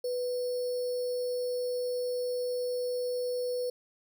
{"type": "tone with sample-and-hold", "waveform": "sine", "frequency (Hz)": 495.4, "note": "B4", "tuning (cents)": 5, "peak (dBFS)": -29, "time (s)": [0.04, 3.7], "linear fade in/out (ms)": 5, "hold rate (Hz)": 4900, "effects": []}